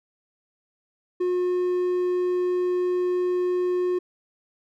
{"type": "tone", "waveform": "triangle", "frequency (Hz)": 360.3, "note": "F#4", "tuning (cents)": -46, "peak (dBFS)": -19, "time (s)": [1.2, 3.99], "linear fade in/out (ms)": 10, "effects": []}